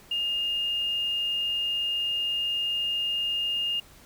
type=tone with quantisation; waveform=sine; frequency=2828 Hz; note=F7; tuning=21 cents sharp; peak=-25 dBFS; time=0.11-3.8 s; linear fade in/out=5 ms; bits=8; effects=pink hiss -53 dBFS RMS until 4.05 s